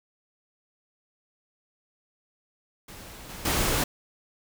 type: noise with level steps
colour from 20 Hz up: pink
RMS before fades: -44 / -40 / -25 dBFS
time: 2.88-3.84 s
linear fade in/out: 5 ms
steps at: 3.29 / 3.45 s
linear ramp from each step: 5 ms
effects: none